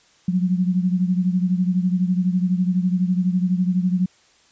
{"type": "beating tone pair", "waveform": "sine", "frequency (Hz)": [180, 192], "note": ["F#3", "G3"], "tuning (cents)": [-47, -36], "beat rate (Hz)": 12, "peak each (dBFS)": [-18, -23], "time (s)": [0.28, 4.06], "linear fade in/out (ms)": 5, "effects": ["white hiss -56 dBFS RMS until 4.51 s", "resampled to 16000 Hz"]}